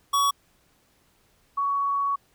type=tone pair in turn; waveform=square / sine; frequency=1125 / 1121 Hz; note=C#6 / C#6; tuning=+25 / +19 cents; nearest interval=unison; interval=6 cents; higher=first; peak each=-20 / -22 dBFS; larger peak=first; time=0.13-0.31 / 1.57-2.16 s; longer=second; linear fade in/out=10 ms; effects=pink hiss -64 dBFS RMS until 2.34 s